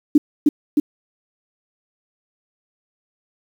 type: tone with echo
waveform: sine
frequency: 295.3 Hz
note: D4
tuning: 10 cents sharp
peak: -7 dBFS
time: 0.15-0.18 s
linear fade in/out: 5 ms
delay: 310 ms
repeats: 2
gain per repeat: -2 dB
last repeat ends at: 0.8 s
effects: 7-bit